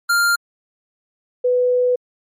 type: tone pair in turn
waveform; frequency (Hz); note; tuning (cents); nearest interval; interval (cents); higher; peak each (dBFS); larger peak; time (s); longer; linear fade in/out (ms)
square / sine; 1396.9 / 496.6; F6 / B4; 0 / +9; octave + tritone; 1791; first; -14 / -13; second; 0.09-0.36 / 1.44-1.96; second; 10
effects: MP3 64 kbps